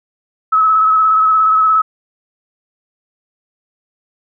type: tone with vibrato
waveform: sine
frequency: 1290 Hz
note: E6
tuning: 38 cents flat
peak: -8 dBFS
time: 0.52-1.82 s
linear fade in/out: 10 ms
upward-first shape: square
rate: 17 Hz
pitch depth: 21 cents each way
effects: none